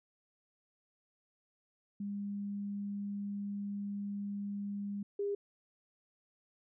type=tone pair in turn; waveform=sine; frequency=202.1 / 404.2 Hz; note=G#3 / G#4; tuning=-47 / -47 cents; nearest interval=octave; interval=1200 cents; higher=second; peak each=-36 / -32 dBFS; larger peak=second; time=2-5.03 / 5.19-5.35 s; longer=first; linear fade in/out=5 ms; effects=none